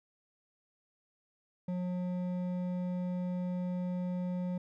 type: tone with hard clipping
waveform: triangle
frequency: 180 Hz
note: F#3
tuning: 47 cents flat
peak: -34 dBFS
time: 1.68-4.58 s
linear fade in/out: 5 ms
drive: 12 dB
effects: none

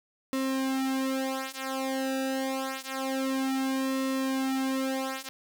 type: tone with flanger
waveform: sawtooth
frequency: 265.6 Hz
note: C4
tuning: 26 cents sharp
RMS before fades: -30 dBFS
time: 0.33-5.29 s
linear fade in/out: 0 ms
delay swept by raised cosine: 1.3 to 4.7 ms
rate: 0.27 Hz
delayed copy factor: -0.95
effects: none

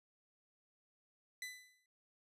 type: tone with exponential decay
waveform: sawtooth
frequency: 2001 Hz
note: B6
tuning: 22 cents sharp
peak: -37 dBFS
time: 1.42-1.86 s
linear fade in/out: 2 ms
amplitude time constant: 95 ms
effects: resampled to 32000 Hz

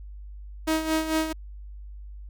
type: tone with tremolo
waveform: sawtooth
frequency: 317 Hz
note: D#4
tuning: 32 cents sharp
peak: -17 dBFS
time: 0.67-1.33 s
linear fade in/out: 10 ms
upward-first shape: sine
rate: 4.5 Hz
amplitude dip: 65%
effects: added 50 Hz sine -38 dBFS peak until 2.29 s

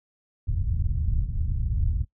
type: low-pass noise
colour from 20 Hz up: white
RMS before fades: -25 dBFS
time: 0.47-2.05 s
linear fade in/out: 10 ms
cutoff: 100 Hz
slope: 24 dB/octave
effects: noise-tail reverb RT60 0.1 s tail -21 dB re dry

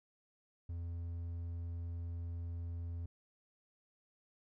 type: tone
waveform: triangle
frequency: 85.1 Hz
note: F2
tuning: 44 cents flat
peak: -37 dBFS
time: 0.69-3.06 s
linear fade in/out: 5 ms
effects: none

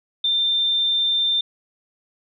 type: tone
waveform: sine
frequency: 3585 Hz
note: A7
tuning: 32 cents sharp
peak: -17 dBFS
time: 0.24-1.41 s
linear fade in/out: 5 ms
effects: none

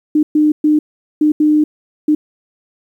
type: tone bursts at uneven times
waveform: sine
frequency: 303 Hz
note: D#4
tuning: 46 cents flat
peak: -8 dBFS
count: 6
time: 0.15-0.23 / 0.35-0.52 / 0.64-0.79 / 1.21-1.32 / 1.4-1.64 / 2.08-2.15 s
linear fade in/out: 5 ms
effects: 8-bit

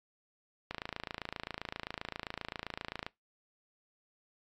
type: click train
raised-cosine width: 0.3 ms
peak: -21 dBFS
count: 66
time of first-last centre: 0.71-3.065 s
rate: 27.6 Hz
effects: noise-tail reverb RT60 0.2 s tail -23 dB re dry + AAC 64 kbps

